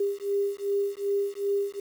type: beating tone pair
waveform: sine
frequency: 400 / 402.6 Hz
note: G4 / G4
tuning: +35 / +46 cents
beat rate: 2.6 Hz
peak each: -28 dBFS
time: 0-1.8 s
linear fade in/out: 5 ms
effects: 8-bit